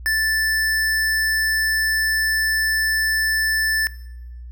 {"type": "tone", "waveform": "square", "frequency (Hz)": 1760, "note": "A6", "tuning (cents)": 0, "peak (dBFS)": -18, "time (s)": [0.06, 3.87], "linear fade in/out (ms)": 0, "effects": ["noise-tail reverb RT60 1.0 s tail -21 dB re dry", "added 60 Hz sine -33 dBFS peak until 4.51 s"]}